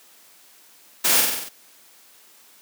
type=noise with echo; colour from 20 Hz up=white; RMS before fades=-19 dBFS; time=1.04-1.21 s; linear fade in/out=10 ms; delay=47 ms; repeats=6; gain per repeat=-3 dB; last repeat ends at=1.492 s; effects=white hiss -52 dBFS RMS until 2.61 s + high-pass 200 Hz 12 dB/octave